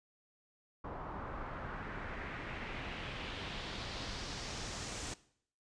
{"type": "noise with low-pass filter sweep", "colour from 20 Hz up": "pink", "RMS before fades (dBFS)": -43, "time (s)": [0.84, 5.14], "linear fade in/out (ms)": 5, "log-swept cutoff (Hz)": [1000, 7600], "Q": 1.9, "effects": ["noise-tail reverb RT60 0.6 s tail -18 dB re dry", "resampled to 22050 Hz"]}